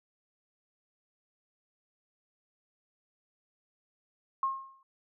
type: tone with exponential decay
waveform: sine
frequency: 1074 Hz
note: C6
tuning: 45 cents sharp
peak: -24 dBFS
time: 4.43-4.83 s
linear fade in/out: 2 ms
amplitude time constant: 86 ms
effects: none